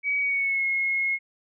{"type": "tone with pitch glide", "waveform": "sine", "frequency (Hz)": [2268, 2164], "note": ["C#7", "C#7"], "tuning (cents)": [39, -42], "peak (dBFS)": -22, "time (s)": [0.03, 1.19], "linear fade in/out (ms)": 50, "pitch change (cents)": -81, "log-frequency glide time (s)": [0.19, 0.65], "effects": []}